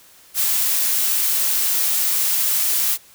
blue noise, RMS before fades -19 dBFS, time 0.34-2.98 s, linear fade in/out 50 ms, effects white hiss -49 dBFS RMS until 3.14 s

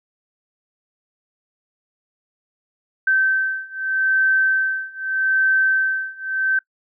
sine beating tone pair, 1547 / 1547.81 Hz, G6 / G6, -23 / -22 cents, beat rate 0.81 Hz, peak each -20 / -19 dBFS, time 3.07-6.59 s, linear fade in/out 5 ms, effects noise-tail reverb RT60 0.1 s tail -23 dB re dry

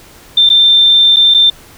sine tone with dropouts, 3577 Hz, A7, 28 cents sharp, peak -4 dBFS, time 0.37-1.5 s, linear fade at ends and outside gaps 5 ms, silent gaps 0.492-0.5 / 1.162-1.167 / 1.341-1.345 s, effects pink hiss -39 dBFS RMS until 1.77 s

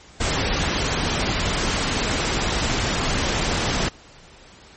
pink noise, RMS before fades -22 dBFS, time 0.2-3.89 s, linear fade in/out 10 ms, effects pink hiss -47 dBFS RMS until 4.76 s + MP3 32 kbps

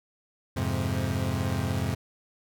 30% pulse chord, F minor, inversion none, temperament equal, 87.31 / 103.83 / 130.81 Hz, F2 / Ab2 / C3, 0 / 0 / 0 cents, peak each -28 dBFS, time 0.56-1.95 s, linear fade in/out 10 ms, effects none

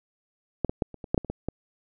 clicks, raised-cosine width 2 ms, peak -10 / -15 / -10 / -27 / -24 / -8 / -8 / -24 / -17 / -15 dBFS, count 10, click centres 0.647 / 0.695 / 0.822 / 0.943 / 1.042 / 1.145 / 1.178 / 1.247 / 1.3 / 1.486 s, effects none

